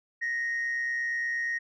sine tone pair together, 1864.7 / 1993.2 Hz, A#6 / B6, 0 / +15 cents, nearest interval minor second, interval 115 cents, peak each -26 / -37 dBFS, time 0.21-1.59 s, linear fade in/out 20 ms, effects tanh soft clip ceiling -25 dBFS

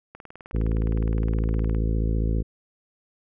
click train, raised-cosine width 0.5 ms, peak -26 dBFS, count 32, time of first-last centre 0.15-1.748 s, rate 19.4 Hz
harmonic tone, 55 Hz, A1, in tune, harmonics 1 / 2 / 3 / 4 / 5 / 6 / 7 / 8 / 9, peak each -22 / -28 / -32 / -34 / -36 / -38 / -39 / -40 / -41 dBFS, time 0.53-2.43 s, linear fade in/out 20 ms
effects none

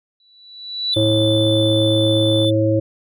sine tone with exponential growth, 3948 Hz, B7, 1 cent flat, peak -15 dBFS, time 0.2-0.94 s, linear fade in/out 2 ms, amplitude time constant 160 ms
triangle tone, 3520 Hz, A7, in tune, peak -19 dBFS, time 0.92-2.51 s, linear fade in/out 20 ms
harmonic tone, 108.7 Hz, A2, 21 cents flat, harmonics 1 / 3 / 5, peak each -18 / -18 / -18 dBFS, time 0.96-2.8 s, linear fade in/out 10 ms
click train, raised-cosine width 1 ms, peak -22 dBFS, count 102, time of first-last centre 0.97-2.447 s, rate 68.4 Hz
effects none

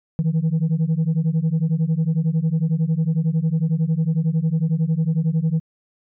sine beating tone pair, 155.56 / 166.56 Hz, D#3 / E3, 0 / +18 cents, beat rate 11 Hz, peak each -18 dBFS, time 0.19-5.6 s, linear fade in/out 0 ms, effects tanh soft clip ceiling -14 dBFS

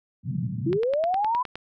pink band-pass noise, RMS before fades -29 dBFS, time 0.23-0.79 s, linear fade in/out 50 ms, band 110 to 210 Hz, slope 48 dB/octave
sine linear sweep, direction up, 311.1 to 1020 Hz, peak -21 dBFS, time 0.66-1.43 s, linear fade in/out 10 ms
click train, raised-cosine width 0.3 ms, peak -18 dBFS, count 9, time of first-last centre 0.73-1.556 s, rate 9.69 Hz
effects none

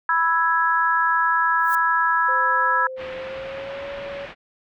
sine chord, E major, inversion second, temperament equal, 987.8 / 1318.5 / 1661.2 Hz, B5 / E6 / G#6, 0 / 0 / 0 cents, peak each -21 dBFS, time 0.09-2.87 s, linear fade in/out 2 ms
violet noise with exponential growth, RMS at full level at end -30 dBFS, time 1.57-1.75 s, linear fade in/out 1 ms, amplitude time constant 37 ms
sine tone with pitch glide, 520 to 560.6 Hz, C5 to C#5, -11 to +19 cents, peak -30 dBFS, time 2.28-4.26 s, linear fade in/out 10 ms, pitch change +130 cents, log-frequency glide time 3.14-3.88 s
white low-pass noise, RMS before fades -38 dBFS, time 2.96-4.35 s, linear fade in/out 50 ms, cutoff 2700 Hz, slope 24 dB/octave
effects none

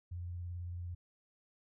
sine tone with vibrato, 87.7 Hz, F2, 8 cents sharp, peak -39 dBFS, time 0.11-0.95 s, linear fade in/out 10 ms, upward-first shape triangle, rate 18 Hz, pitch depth 37 cents each way, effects none

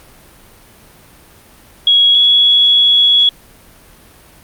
sine tone pair in turn, 3322 / 3361 Hz, G#7 / G#7, 0 / +20 cents, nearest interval unison, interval 20 cents, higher second, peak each -6 dBFS, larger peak neither, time 1.87-2.15 / 2.15-3.29 s, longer second, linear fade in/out 2 ms, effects pink hiss -43 dBFS RMS until 4.43 s + Opus 48 kbps

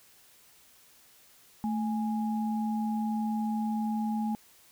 sine tone pair together, 219.6 / 829 Hz, A3 / G#5, -3 / -3 cents, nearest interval octave + major seventh, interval 2300 cents, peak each -28 / -36 dBFS, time 1.64-4.35 s, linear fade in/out 0 ms, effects white hiss -59 dBFS RMS until 4.71 s

